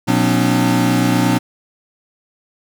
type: tone cluster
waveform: square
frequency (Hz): 120.9 / 181.4 / 244.1 / 273.3 / 301.8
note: B2 / F#3 / B3 / C#4 / D4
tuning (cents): -36 / -34 / -20 / -24 / +47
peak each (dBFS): -20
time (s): 0.07-1.39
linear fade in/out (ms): 20
effects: none